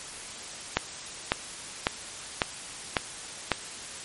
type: click train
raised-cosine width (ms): 0.3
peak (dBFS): -5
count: 6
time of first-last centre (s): 0.77-3.517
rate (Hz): 1.82
effects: white hiss -40 dBFS RMS until 4.04 s + MP3 48 kbps